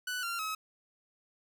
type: tone with pitch steps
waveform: sawtooth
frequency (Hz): 1488 / 1380.4 / 1280.5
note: F#6 / F6 / D#6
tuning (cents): +9 / -21 / +49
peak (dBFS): -30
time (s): 0.07-0.55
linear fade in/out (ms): 5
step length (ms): 160
effects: none